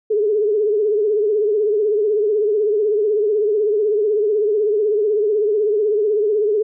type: tone with vibrato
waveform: sine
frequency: 421.2 Hz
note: G#4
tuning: 24 cents sharp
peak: -14 dBFS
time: 0.1-6.63 s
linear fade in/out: 10 ms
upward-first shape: triangle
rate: 16 Hz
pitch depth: 98 cents each way
effects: none